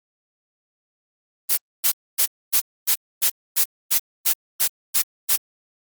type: noise bursts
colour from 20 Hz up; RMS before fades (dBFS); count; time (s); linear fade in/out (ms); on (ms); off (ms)
blue; -17; 12; 1.49-5.37; 20; 85; 260
effects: Opus 24 kbps